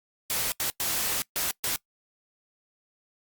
white noise bursts at uneven times, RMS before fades -28 dBFS, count 5, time 0.3-0.52 / 0.6-0.7 / 0.8-1.22 / 1.36-1.51 / 1.64-1.76 s, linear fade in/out 0 ms, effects noise-tail reverb RT60 0.1 s tail -22 dB re dry + Opus 48 kbps

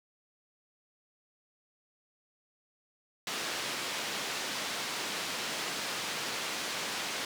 white band-pass noise, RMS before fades -36 dBFS, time 3.27-7.25 s, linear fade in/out 2 ms, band 180 to 4700 Hz, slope 12 dB/octave, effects none

